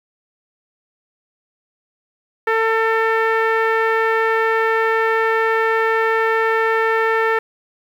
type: tone with low-pass filter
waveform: sawtooth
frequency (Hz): 447.9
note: A4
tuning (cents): +31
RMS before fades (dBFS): -17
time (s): 2.47-7.39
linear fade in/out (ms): 5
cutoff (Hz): 1800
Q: 2.9
effects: 8-bit